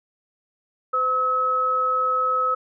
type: tone pair together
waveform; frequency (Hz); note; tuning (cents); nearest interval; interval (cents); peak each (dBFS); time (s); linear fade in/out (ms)
sine; 510 / 1286.5; C5 / E6; -44 / -43; octave + major third; 1601; -28 / -19; 0.93-2.55; 10
effects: none